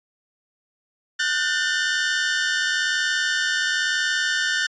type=tone cluster; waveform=sawtooth; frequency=1457 / 1538 / 1792 Hz; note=F#6 / G6 / A6; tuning=-27 / -33 / +31 cents; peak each=-22 / -22 / -20 dBFS; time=1.19-4.67 s; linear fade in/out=10 ms; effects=resampled to 16000 Hz